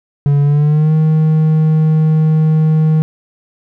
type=tone with pitch glide; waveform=triangle; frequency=142.9 to 156.74 Hz; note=D3 to D#3; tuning=-47 to +13 cents; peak=-6 dBFS; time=0.26-3.02 s; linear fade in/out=0 ms; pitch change=+160 cents; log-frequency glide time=0.42-0.93 s; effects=none